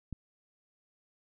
click, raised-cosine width 5 ms, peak -26 dBFS, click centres 0.127 s, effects none

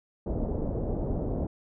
pink low-pass noise, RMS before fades -30 dBFS, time 0.26-1.47 s, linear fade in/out 5 ms, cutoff 610 Hz, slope 24 dB/octave, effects none

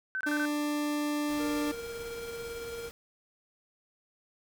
sine tone bursts, 1529 Hz, G6, 44 cents flat, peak -30 dBFS, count 4, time 0.15-0.453 s, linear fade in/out 0 ms, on 57 ms, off 25 ms
40% pulse tone, 295.6 Hz, D4, 11 cents sharp, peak -28 dBFS, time 0.26-1.72 s, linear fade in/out 10 ms
pink noise, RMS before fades -48 dBFS, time 1.29-2.91 s, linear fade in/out 0 ms
square tone with tremolo, 466.2 Hz, A#4, in tune, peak -37 dBFS, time 1.39-2.9 s, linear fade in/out 20 ms, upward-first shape sine, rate 18 Hz, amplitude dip 30%
effects none

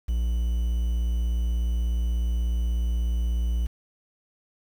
triangle tone with quantisation, 58.27 Hz, A#1, in tune, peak -20 dBFS, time 0.08-3.67 s, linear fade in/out 10 ms, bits 8, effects none

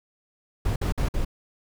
brown noise bursts, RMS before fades -24 dBFS, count 4, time 0.65-1.249 s, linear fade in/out 5 ms, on 110 ms, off 53 ms, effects none

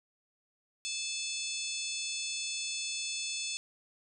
harmonic tone with a mistuned harmonic, 871 Hz, A5, 18 cents flat, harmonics 3 / 4 / 5 / 6 / 7 / 8 / 9 / 10, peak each -40 / -41 / -42 / -43 / -43 / -44 / -45 / -45 dBFS, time 0.85-3.57 s, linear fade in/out 0 ms, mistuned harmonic 7, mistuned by +67 cents, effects none

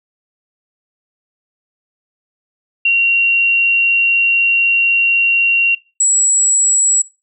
sine tone pair in turn, 2752 / 7763 Hz, F7 / B8, -26 / -31 cents, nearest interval octave + tritone, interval 1795 cents, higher second, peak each -9 dBFS, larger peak neither, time 2.85-5.75 / 6-7.02 s, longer first, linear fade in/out 5 ms, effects noise-tail reverb RT60 0.3 s tail -22 dB re dry

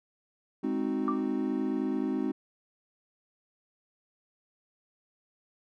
triangle chord, Ab dominant seventh, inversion none, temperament equal, 207.7 / 261.6 / 311.1 / 370 Hz, Ab3 / C4 / Eb4 / Gb4, 0 / 0 / 0 / 0 cents, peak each -33 / -29 / -31 / -34 dBFS, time 0.63-2.32 s, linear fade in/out 10 ms
sine tone with exponential decay, 1174.7 Hz, D6, in tune, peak -25 dBFS, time 1.08-1.26 s, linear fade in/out 1 ms, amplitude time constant 38 ms
effects none

